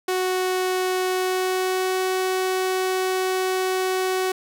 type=tone with pitch glide; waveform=sawtooth; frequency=370 to 373.7 Hz; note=F#4 to F#4; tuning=0 to +17 cents; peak=-17 dBFS; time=0.08-4.32 s; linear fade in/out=5 ms; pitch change=+17 cents; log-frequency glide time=1.07-2.01 s; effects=none